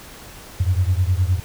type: beating tone pair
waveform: sine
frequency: 87.7 / 97.4 Hz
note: F2 / G2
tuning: +8 / -11 cents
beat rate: 9.7 Hz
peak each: -17 / -19 dBFS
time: 0.6-1.4 s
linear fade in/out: 5 ms
effects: tanh soft clip ceiling -8 dBFS + pink hiss -40 dBFS RMS until 1.44 s